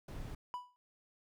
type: noise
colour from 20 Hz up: brown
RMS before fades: -44 dBFS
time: 0.08-0.35 s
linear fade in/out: 5 ms
type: tone with exponential decay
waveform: triangle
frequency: 987.8 Hz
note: B5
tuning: in tune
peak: -33 dBFS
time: 0.54-0.76 s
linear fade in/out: 0 ms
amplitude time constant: 46 ms
effects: none